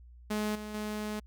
sawtooth tone with level steps, 211.9 Hz, G#3, 35 cents sharp, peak -26 / -35 / -30 dBFS, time 0.3-1.2 s, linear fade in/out 10 ms, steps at 0.55 / 0.74 s, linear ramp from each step 5 ms, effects added 60 Hz sine -50 dBFS peak until 1.26 s

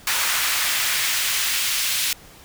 pink noise with high-pass filter sweep, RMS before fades -22 dBFS, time 0.07-2.13 s, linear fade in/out 2 ms, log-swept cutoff 1400 to 2800 Hz, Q 0.97, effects pink hiss -46 dBFS RMS until 2.44 s

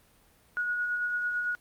sine tone with tremolo, 1454 Hz, F#6, 31 cents flat, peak -26 dBFS, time 0.57-1.55 s, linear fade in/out 0 ms, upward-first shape sine, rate 9 Hz, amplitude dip 30%, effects pink hiss -62 dBFS RMS until 1.6 s + Opus 32 kbps

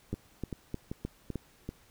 two click trains, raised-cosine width 3 ms, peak -23 / -21 dBFS, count 5 / 5, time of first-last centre 0.14-1.69 / 0.13-1.357 s, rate 2.58 / 3.26 Hz, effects pink hiss -62 dBFS RMS until 1.9 s

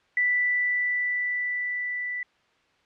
sine tone with level ramp, 1975.5 Hz, B6, in tune, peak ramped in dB -19 to -28 dBFS, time 0.17-2.23 s, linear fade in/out 2 ms, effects white hiss -64 dBFS RMS until 2.85 s + low-pass 3000 Hz 12 dB/octave

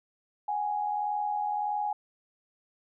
sine tone pair together, 749 / 830.6 Hz, F#5 / G#5, +21 / 0 cents, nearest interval major second, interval 179 cents, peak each -36 / -28 dBFS, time 0.48-1.93 s, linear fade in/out 5 ms, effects none

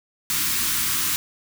white band-stop noise, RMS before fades -23 dBFS, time 0.3-1.16 s, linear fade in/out 0 ms, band 350 to 990 Hz, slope 48 dB/octave, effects none

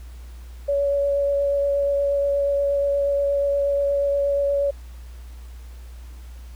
sine tone with vibrato, 564 Hz, C#5, 30 cents sharp, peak -18 dBFS, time 0.68-4.71 s, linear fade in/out 10 ms, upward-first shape sine, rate 8.4 Hz, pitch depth 10 cents each way, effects added 60 Hz sine -36 dBFS peak until 6.55 s + pink hiss -53 dBFS RMS until 6.55 s

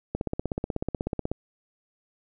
click train, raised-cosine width 2 ms, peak -14 dBFS, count 20, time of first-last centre 0.15-1.316 s, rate 16.3 Hz, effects none

